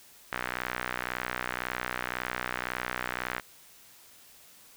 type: tone with band-pass filter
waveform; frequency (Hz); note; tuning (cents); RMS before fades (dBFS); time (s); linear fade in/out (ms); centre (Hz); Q
sawtooth; 61.9; B1; +5; -35; 0.32-3.4; 5; 1700; 1.8
effects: white hiss -55 dBFS RMS until 4.76 s